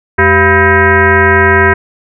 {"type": "tone with frequency modulation", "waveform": "sine", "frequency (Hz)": 987.8, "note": "B5", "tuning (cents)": 0, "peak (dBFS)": -4, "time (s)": [0.18, 1.74], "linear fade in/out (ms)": 10, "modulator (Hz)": 300, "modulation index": 3.3, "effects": []}